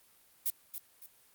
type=noise with echo; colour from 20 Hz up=violet; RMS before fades=-31 dBFS; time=0.46-0.5 s; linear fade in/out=0 ms; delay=280 ms; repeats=2; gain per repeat=-9 dB; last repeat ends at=1.06 s; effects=white hiss -64 dBFS RMS until 1.34 s + Opus 32 kbps